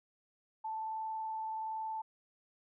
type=tone with frequency modulation; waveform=sine; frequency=880 Hz; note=A5; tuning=in tune; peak=-36 dBFS; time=0.64-2.02 s; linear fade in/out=10 ms; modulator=21.3 Hz; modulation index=0.31; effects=none